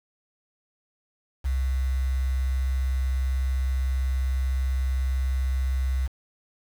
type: tone with quantisation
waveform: sine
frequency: 65.41 Hz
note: C2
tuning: in tune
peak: -22 dBFS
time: 1.44-6.08 s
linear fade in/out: 20 ms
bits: 7
effects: none